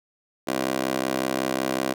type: tone with high-pass filter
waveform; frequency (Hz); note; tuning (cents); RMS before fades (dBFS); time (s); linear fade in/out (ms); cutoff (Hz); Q
15% pulse; 65.41; C2; 0; -26; 0.47-1.94; 10; 380; 1.9
effects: none